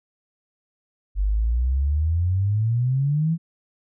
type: exponential sweep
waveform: sine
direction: up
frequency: 47.15 to 169 Hz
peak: -18 dBFS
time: 1.15-3.38 s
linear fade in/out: 50 ms
effects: none